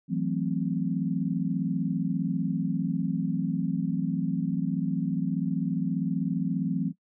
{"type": "chord", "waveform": "sine", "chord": "F# half-diminished seventh", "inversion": "third", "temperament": "equal", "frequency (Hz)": [164.81, 185, 220, 261.6], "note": ["E3", "F#3", "A3", "C4"], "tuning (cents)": [0, 0, 0, 0], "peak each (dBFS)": [-30, -29, -33, -31], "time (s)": [0.08, 6.93], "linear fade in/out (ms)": 50, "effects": ["noise-tail reverb RT60 0.1 s tail -19 dB re dry"]}